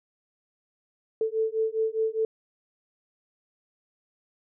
sine beating tone pair, 440 / 444.9 Hz, A4 / A4, 0 / +19 cents, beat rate 4.9 Hz, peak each -27 dBFS, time 1.21-2.25 s, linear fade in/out 2 ms, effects none

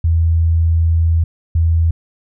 sine tone pair in turn, 82.41 / 82.41 Hz, E2 / E2, 0 / 0 cents, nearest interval unison, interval 0 cents, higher neither, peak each -10 dBFS, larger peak neither, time 0.04-1.24 / 1.55-1.91 s, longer first, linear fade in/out 5 ms, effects none

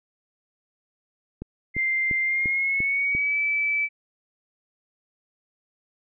click train, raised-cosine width 3 ms, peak -20 dBFS, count 6, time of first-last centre 1.42-3.15 s, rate 2.89 Hz
sine tone with pitch glide, 2093 to 2309 Hz, C7 to D7, 0 to -30 cents, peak -21 dBFS, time 1.74-3.89 s, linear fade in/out 50 ms, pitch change +170 cents, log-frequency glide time 2.22-3.39 s
effects none

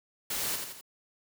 white noise with echo, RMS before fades -33 dBFS, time 0.3-0.56 s, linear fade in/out 5 ms, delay 84 ms, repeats 3, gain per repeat -5 dB, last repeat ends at 0.812 s, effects none

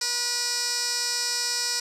15% pulse tone with band-pass filter, 483.9 Hz, B4, 35 cents flat, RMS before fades -27 dBFS, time 0.01-1.8 s, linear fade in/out 5 ms, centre 5900 Hz, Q 3.1, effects none

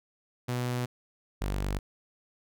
sawtooth tone pair in turn, 123.47 / 48.89 Hz, B2 / G1, 0 / -4 cents, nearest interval octave + major third, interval 1604 cents, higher first, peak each -25 dBFS, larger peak neither, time 0.48-0.86 / 1.41-1.79 s, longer neither, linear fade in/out 10 ms, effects none

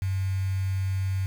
sine tone with quantisation, 95.6 Hz, G2, 43 cents flat, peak -24 dBFS, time 0.02-1.26 s, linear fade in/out 0 ms, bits 7, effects none

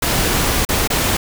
pink noise with dropouts, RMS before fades -17 dBFS, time 0.02-1.17 s, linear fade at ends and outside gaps 5 ms, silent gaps 0.651-0.689 / 0.876-0.901 s, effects none

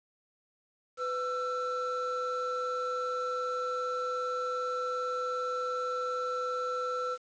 triangle tone pair together, 501 / 1338.7 Hz, B4 / E6, +25 / +26 cents, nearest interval octave + perfect fourth, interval 1701 cents, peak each -32 / -31 dBFS, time 0.97-7.18 s, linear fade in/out 50 ms, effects resampled to 16000 Hz + 9-bit

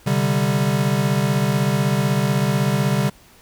square chord, C suspended second, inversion none, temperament equal, 130.81 / 146.83 / 196 Hz, C3 / D3 / G3, 0 / 0 / 0 cents, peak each -22 dBFS, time 0.06-3.1 s, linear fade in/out 10 ms, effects pink hiss -50 dBFS RMS until 3.41 s

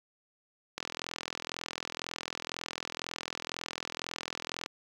click train, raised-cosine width 0.2 ms, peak -17 dBFS, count 164, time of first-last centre 0.78-4.661 s, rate 42 Hz, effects high-pass 150 Hz 12 dB/octave + 8-bit

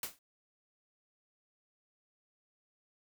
white noise with exponential decay, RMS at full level -34 dBFS, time 0.03-0.19 s, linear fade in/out 2 ms, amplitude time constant 33 ms, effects none

